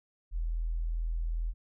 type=tone; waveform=sine; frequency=41.2 Hz; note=E1; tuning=in tune; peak=-29 dBFS; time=0.31-1.54 s; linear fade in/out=50 ms; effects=none